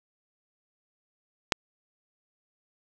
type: click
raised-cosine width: 0.2 ms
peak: -3 dBFS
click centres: 1.522 s
effects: none